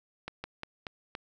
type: slowing click train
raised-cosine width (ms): 0.3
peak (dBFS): -21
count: 5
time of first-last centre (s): 0.28-1.151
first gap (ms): 160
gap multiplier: 1.21
effects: none